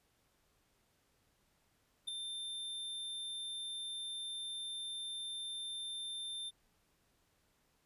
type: tone with ADSR envelope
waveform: square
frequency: 3580 Hz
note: A7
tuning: 29 cents sharp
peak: -35 dBFS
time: 2.07-6.51 s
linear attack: 15 ms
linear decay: 5 ms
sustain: -6 dB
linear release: 28 ms
effects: pink hiss -75 dBFS RMS until 7.85 s + resampled to 32000 Hz